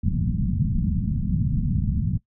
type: low-pass noise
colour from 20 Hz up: white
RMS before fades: -23 dBFS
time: 0.03-2.18 s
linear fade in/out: 10 ms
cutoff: 210 Hz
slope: 48 dB/octave
effects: noise-tail reverb RT60 0.1 s tail -18 dB re dry